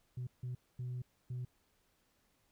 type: tone bursts at uneven times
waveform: sine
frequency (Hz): 124.9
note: B2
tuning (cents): +20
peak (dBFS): -36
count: 4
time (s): 0.17-0.27 / 0.43-0.55 / 0.79-1.02 / 1.3-1.45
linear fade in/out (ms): 5
effects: tanh soft clip ceiling -36 dBFS + pink hiss -75 dBFS RMS until 2.51 s